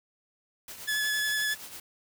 white noise with tremolo, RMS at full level -41 dBFS, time 0.68-1.8 s, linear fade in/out 2 ms, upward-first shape triangle, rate 8.6 Hz, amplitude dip 60%
sawtooth tone with vibrato, 1712 Hz, A6, 48 cents flat, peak -23 dBFS, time 0.87-1.55 s, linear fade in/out 20 ms, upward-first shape sine, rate 11 Hz, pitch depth 13 cents each way
effects none

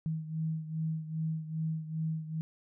sine beating tone pair, 158.6 / 161.1 Hz, D#3 / E3, +33 / -39 cents, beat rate 2.5 Hz, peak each -33 / -38 dBFS, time 0.06-2.41 s, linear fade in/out 0 ms, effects none

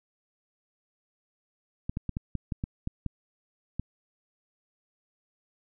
clicks, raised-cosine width 5 ms, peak -18 dBFS, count 10, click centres 1.895 / 1.971 / 2.093 / 2.169 / 2.353 / 2.522 / 2.639 / 2.874 / 3.063 / 3.796 s, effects none

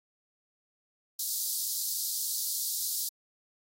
white high-pass noise, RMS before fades -32 dBFS, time 1.19-3.09 s, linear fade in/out 5 ms, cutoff 4000 Hz, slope 48 dB/octave, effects AAC 48 kbps

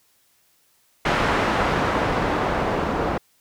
white noise with low-pass filter sweep, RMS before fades -22 dBFS, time 1.05-3.18 s, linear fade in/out 5 ms, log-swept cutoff 1500 to 770 Hz, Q 0.74, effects white hiss -62 dBFS RMS until 3.4 s

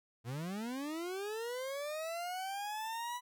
40% pulse linear sweep, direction up, 110 to 990 Hz, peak -37 dBFS, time 0.24-3.21 s, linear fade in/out 50 ms, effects none

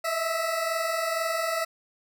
20% pulse tone pair together, 637.9 / 660 Hz, D#5 / E5, +43 / +2 cents, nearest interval minor second, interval 59 cents, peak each -27 / -22 dBFS, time 0.04-1.65 s, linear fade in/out 10 ms, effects none

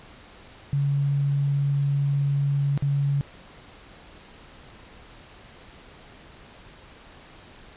sine tone with dropouts, 140.9 Hz, C#3, 29 cents sharp, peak -20 dBFS, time 0.73-3.21 s, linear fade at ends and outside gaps 0 ms, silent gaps 2.776-2.824 s, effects pink hiss -48 dBFS RMS until 7.76 s + resampled to 8000 Hz

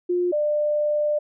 sine tone pair in turn, 355.3 / 596.5 Hz, F4 / D5, +30 / +27 cents, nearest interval major sixth, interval 897 cents, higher second, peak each -19 dBFS, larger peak neither, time 0.09-0.32 / 0.32-1.19 s, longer second, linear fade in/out 10 ms, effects none

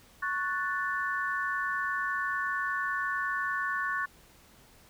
sine chord, F# minor, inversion second, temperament equal, 1108.7 / 1480 / 1760 Hz, C#6 / F#6 / A6, 0 / 0 / 0 cents, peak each -33 dBFS, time 0.22-4.06 s, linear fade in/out 10 ms, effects pink hiss -58 dBFS RMS until 4.89 s

